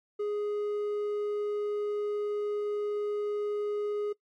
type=tone with hard clipping; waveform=sine; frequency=415.3 Hz; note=G#4; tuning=in tune; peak=-30 dBFS; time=0.19-4.13 s; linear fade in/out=10 ms; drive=3 dB; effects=noise-tail reverb RT60 0.1 s tail -22 dB re dry + AAC 48 kbps